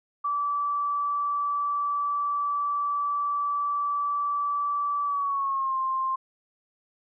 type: tone with pitch glide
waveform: sine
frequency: 1157 to 1054.9 Hz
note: D6 to C6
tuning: -26 to +14 cents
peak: -24 dBFS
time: 0.24-6.16 s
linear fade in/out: 10 ms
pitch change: -160 cents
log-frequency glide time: 5.04-5.77 s
effects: none